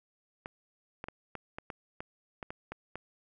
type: clicks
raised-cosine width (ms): 0.5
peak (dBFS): -24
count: 11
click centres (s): 0.459 / 1.041 / 1.085 / 1.353 / 1.585 / 1.702 / 2.005 / 2.428 / 2.505 / 2.72 / 2.956
effects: none